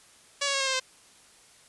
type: tone with pitch steps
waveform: 5% pulse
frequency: 566 / 556.3 / 546.7 / 537.3 / 528.1 / 519 Hz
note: C#5 / C#5 / C#5 / C5 / C5 / C5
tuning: +36 / +6 / -24 / +46 / +16 / -14 cents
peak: -14 dBFS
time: 0.41-0.8 s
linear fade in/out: 10 ms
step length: 65 ms
effects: white hiss -56 dBFS RMS until 1.68 s + resampled to 24000 Hz